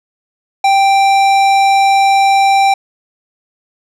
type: tone with tanh clipping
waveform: sine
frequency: 785 Hz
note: G5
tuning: 2 cents sharp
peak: -9 dBFS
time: 0.64-2.74 s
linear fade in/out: 5 ms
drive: 16 dB
effects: none